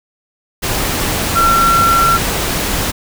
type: tone in noise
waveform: sine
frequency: 1359 Hz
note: F6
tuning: 48 cents flat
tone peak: -9 dBFS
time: 1.35-2.18 s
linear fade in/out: 20 ms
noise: pink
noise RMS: -17 dBFS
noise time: 0.62-2.92 s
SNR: +5 dB
effects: none